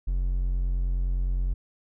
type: tone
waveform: triangle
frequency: 44.77 Hz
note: F1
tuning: 44 cents sharp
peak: -21 dBFS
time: 0.07-1.54 s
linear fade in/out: 10 ms
effects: none